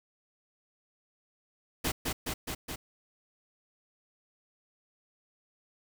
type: noise with echo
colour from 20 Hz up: pink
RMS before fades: -30 dBFS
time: 1.84-1.92 s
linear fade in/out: 10 ms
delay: 210 ms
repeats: 4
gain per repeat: -2 dB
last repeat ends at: 2.76 s
effects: none